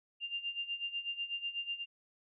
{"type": "tone with tremolo", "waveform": "sine", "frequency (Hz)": 2794, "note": "F7", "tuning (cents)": 0, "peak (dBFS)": -33, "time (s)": [0.2, 1.86], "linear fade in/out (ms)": 50, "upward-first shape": "sine", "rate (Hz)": 8.1, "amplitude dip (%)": 80, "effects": []}